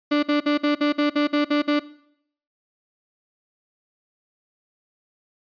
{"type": "tone bursts", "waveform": "35% pulse", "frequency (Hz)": 293.7, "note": "D4", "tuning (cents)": 0, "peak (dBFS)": -15, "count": 10, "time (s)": [0.11, 1.796], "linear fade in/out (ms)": 10, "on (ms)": 120, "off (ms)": 54, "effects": ["noise-tail reverb RT60 0.7 s tail -19 dB re dry", "resampled to 11025 Hz"]}